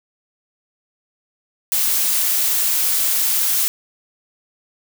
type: noise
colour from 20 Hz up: blue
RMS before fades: -18 dBFS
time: 1.72-3.68 s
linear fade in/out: 0 ms
effects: none